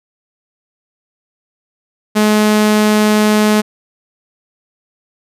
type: tone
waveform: sawtooth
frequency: 212.4 Hz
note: G#3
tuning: 39 cents sharp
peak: -5 dBFS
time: 2.15-3.62 s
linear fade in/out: 20 ms
effects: resampled to 32000 Hz